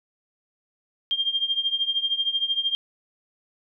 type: tone with tremolo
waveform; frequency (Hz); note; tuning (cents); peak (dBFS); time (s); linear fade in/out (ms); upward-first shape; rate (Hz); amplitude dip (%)
sine; 3200; G7; +35; -18; 1.11-2.75; 0; triangle; 13; 90
effects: none